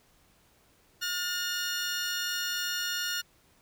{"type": "tone pair together", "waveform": "15% pulse", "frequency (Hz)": [1432, 1800.7], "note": ["F6", "A6"], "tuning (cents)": [43, 40], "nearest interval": "major third", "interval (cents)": 397, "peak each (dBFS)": [-24, -31], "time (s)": [1.01, 3.22], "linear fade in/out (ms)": 20, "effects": ["pink hiss -64 dBFS RMS until 3.61 s"]}